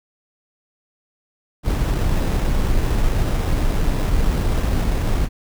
brown noise with sample-and-hold, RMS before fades -18 dBFS, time 1.63-5.29 s, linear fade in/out 50 ms, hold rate 4410 Hz, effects none

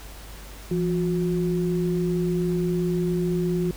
sine tone pair together, 170.51 / 361.3 Hz, F3 / F#4, -41 / -41 cents, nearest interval octave + minor second, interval 1300 cents, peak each -23 / -25 dBFS, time 0.71-3.71 s, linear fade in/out 2 ms, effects added 50 Hz sine -40 dBFS peak until 3.76 s + pink hiss -44 dBFS RMS until 3.76 s

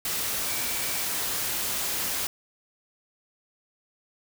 sine tone in noise, 2311 Hz, D7, 28 cents flat, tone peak -40 dBFS, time 0.47-1.03 s, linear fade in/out 2 ms, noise white, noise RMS -29 dBFS, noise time 0.05-2.27 s, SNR -14 dB, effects none

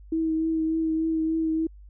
sine tone with vibrato, 321 Hz, E4, 46 cents flat, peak -22 dBFS, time 0.12-1.67 s, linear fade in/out 5 ms, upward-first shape triangle, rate 3.4 Hz, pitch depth 21 cents each way, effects added 50 Hz sine -44 dBFS peak until 1.89 s

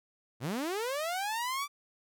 sawtooth linear sweep, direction up, 103.83 to 1174.7 Hz, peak -28 dBFS, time 0.4-1.68 s, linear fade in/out 50 ms, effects none

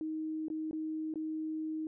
sine tone with dropouts, 313.9 Hz, D#4, 15 cents sharp, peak -34 dBFS, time 0.01-1.87 s, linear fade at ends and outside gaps 1 ms, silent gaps 0.483-0.501 / 0.711-0.73 / 1.139-1.157 s, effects none

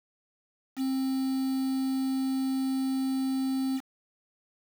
triangle tone with quantisation, 264.7 Hz, C4, 20 cents sharp, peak -24 dBFS, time 0.76-3.81 s, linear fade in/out 50 ms, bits 7, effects none

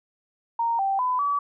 sine tone with pitch steps, 928 / 781 / 1004 / 1145 Hz, A#5 / G5 / B5 / D6, -8 / -7 / +28 / -44 cents, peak -21 dBFS, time 0.59-1.39 s, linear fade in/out 5 ms, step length 200 ms, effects none

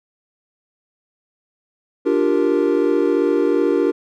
triangle chord, G minor seventh, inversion second, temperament equal, 293.7 / 349.2 / 392 / 466.2 Hz, D4 / F4 / G4 / Bb4, 0 / 0 / 0 / 0 cents, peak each -18 dBFS, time 2.05-3.92 s, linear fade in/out 20 ms, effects none

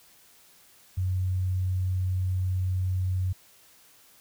sine tone, 92.5 Hz, F#2, in tune, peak -24 dBFS, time 0.97-3.33 s, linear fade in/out 10 ms, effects white hiss -57 dBFS RMS until 4.2 s

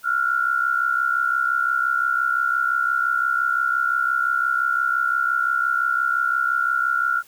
sine tone pair together, 1368.2 / 1434 Hz, F6 / F6, -36 / +45 cents, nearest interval minor second, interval 81 cents, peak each -21 dBFS, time 0.03-7.23 s, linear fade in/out 50 ms, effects white hiss -52 dBFS RMS until 7.27 s

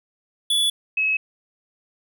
square / sine tone pair in turn, 3433 / 2572 Hz, A7 / E7, -43 / -43 cents, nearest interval perfect fourth, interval 500 cents, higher first, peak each -18 dBFS, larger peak neither, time 0.5-0.7 / 0.97-1.17 s, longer neither, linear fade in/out 5 ms, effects none

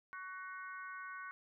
harmonic tone with a mistuned harmonic, 373.4 Hz, F#4, 16 cents sharp, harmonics 3 / 4 / 5 / 6, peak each -48 / -47 / -55 / -57 dBFS, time 0.13-1.31 s, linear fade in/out 0 ms, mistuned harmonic 6, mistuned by -62 cents, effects none

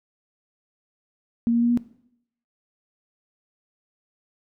sine tone with pitch steps, 233.1 / 235.4 / 237.7 / 240.1 Hz, A#3 / A#3 / A#3 / B3, 0 / +17 / +34 / -49 cents, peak -17 dBFS, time 1.47-1.774 s, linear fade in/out 0 ms, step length 76 ms, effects noise-tail reverb RT60 0.7 s tail -17 dB re dry

